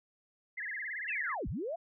sine tone with vibrato, 1864.7 Hz, A#6, in tune, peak -36 dBFS, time 0.57-1.35 s, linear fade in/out 10 ms, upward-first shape sine, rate 18 Hz, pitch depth 210 cents each way
sine linear two-way sweep, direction down then up, 2794 to 33.07 to 710 Hz, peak -34 dBFS, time 1.08-1.76 s, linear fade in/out 10 ms, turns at 1.48 s
effects none

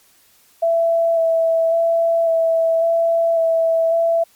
sine tone with vibrato, 662 Hz, E5, 7 cents sharp, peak -13 dBFS, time 0.62-4.24 s, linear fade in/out 10 ms, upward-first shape square, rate 0.91 Hz, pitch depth 13 cents each way, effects white hiss -54 dBFS RMS until 4.35 s + MP3 96 kbps

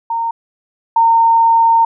sine tone pair in turn, 920 / 915.4 Hz, A#5 / A#5, -23 / -32 cents, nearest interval unison, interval 9 cents, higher first, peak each -15 / -7 dBFS, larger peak second, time 0.1-0.31 / 0.96-1.85 s, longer second, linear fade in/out 5 ms, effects none

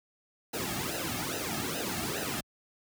pink noise with flanger, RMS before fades -34 dBFS, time 0.53-2.41 s, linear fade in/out 10 ms, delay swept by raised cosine 0.88 to 2.08 ms, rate 2.4 Hz, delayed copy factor -0.9, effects high-pass 60 Hz 12 dB/octave

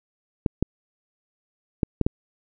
clicks, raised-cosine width 3 ms, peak -7 dBFS, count 5, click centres 0.462 / 0.626 / 1.832 / 2.013 / 2.065 s, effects none

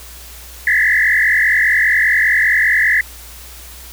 sine tone with frequency modulation, 1864.7 Hz, A#6, in tune, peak -10 dBFS, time 0.67-3.01 s, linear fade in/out 2 ms, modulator 45 Hz, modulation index 4.2, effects added 60 Hz sine -37 dBFS peak until 3.92 s + white hiss -37 dBFS RMS until 3.92 s

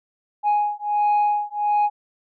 sine beating tone pair, 830.6 / 832 Hz, G#5 / G#5, 0 / +3 cents, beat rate 1.4 Hz, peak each -19 dBFS, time 0.43-1.9 s, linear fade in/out 50 ms, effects tanh soft clip ceiling -14 dBFS

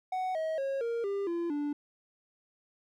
triangle tone with pitch steps, 744 / 636.6 / 544.6 / 466 / 398.7 / 341.1 / 291.9 Hz, F#5 / D#5 / C#5 / A#4 / G4 / F4 / D4, +9 / +39 / -31 / -1 / +29 / -41 / -10 cents, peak -28 dBFS, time 0.12-1.73 s, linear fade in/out 5 ms, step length 230 ms, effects none

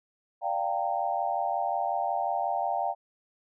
sine chord, G minor seventh, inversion second, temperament equal with one note detuned, 587.3 / 698.5 / 784 / 917.4 Hz, D5 / F5 / G5 / Bb5, 0 / 0 / 0 / -28 cents, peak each -35 / -30 / -30 / -34 dBFS, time 0.41-2.95 s, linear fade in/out 50 ms, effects none

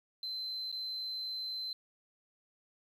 sine tone with dropouts, 4076 Hz, C8, 46 cents flat, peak -35 dBFS, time 0.23-1.73 s, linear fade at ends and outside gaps 2 ms, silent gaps 0.717-0.725 s, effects tanh soft clip ceiling -33 dBFS + 11-bit

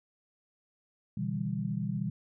sine chord, E minor seventh, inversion second, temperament just, 123.61 / 148.33 / 164.81 / 197.78 Hz, B2 / D3 / E3 / G3, +2 / +18 / 0 / +16 cents, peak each -36 / -38 / -36 / -34 dBFS, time 1.17-2.1 s, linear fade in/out 5 ms, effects none

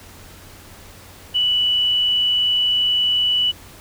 sine tone, 2960 Hz, F#7, in tune, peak -15 dBFS, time 1.34-3.52 s, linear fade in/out 20 ms, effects added 90 Hz sine -47 dBFS peak until 3.8 s + pink hiss -43 dBFS RMS until 3.8 s

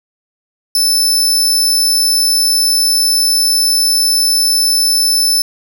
sawtooth tone, 5274 Hz, E8, in tune, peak -7 dBFS, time 0.75-5.42 s, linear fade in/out 2 ms, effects none

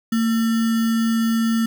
sine tone with sample-and-hold, 227.2 Hz, A#3, 44 cents flat, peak -16 dBFS, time 0.12-1.66 s, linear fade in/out 5 ms, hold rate 1575 Hz, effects none

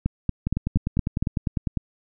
two click trains, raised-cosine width 5 ms, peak -10 / -9 dBFS, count 14 / 6, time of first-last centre 0.47-1.773 / 0.06-1.226 s, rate 9.98 / 4.29 Hz, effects none

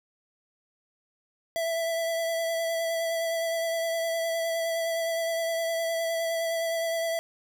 square tone with vibrato, 662 Hz, E5, 7 cents sharp, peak -27 dBFS, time 1.56-7.19 s, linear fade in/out 0 ms, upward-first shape sine, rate 9.7 Hz, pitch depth 17 cents each way, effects none

